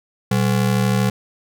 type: ring-modulated tone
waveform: square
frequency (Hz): 156.2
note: D#3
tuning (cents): +7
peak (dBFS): -13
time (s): 0.31-1.1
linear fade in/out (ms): 5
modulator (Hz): 36.4
effects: none